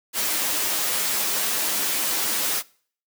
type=noise with comb filter; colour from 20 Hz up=white; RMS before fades=-24 dBFS; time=0.13-2.63 s; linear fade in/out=50 ms; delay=9.7 ms; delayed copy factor=+0.6; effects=noise-tail reverb RT60 0.5 s tail -23 dB re dry + high-pass 200 Hz 12 dB/octave